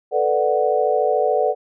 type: chord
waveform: sine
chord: B minor seventh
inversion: third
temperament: equal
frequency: 440 / 493.9 / 587.3 / 740 Hz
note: A4 / B4 / D5 / F#5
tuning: 0 / 0 / 0 / 0 cents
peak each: -21 dBFS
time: 0.11-1.55 s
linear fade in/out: 50 ms
effects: none